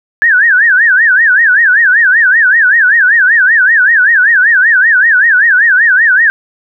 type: tone with vibrato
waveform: sine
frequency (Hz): 1661.2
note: G#6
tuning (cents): 0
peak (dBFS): -4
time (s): 0.22-6.3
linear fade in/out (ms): 0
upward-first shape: sine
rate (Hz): 5.2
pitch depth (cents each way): 220
effects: none